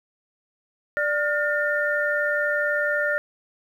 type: tone cluster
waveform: sine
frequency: 590 / 1424 / 1806 Hz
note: D5 / F6 / A6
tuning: +8 / +33 / +45 cents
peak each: -25 dBFS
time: 0.97-3.18 s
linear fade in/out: 0 ms
effects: 9-bit